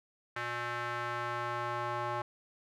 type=tone with band-pass filter sweep; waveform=square; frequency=120 Hz; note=B2; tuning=49 cents flat; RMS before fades=-36 dBFS; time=0.36-2.22 s; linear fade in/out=5 ms; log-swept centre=1600 to 1000 Hz; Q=1.9; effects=none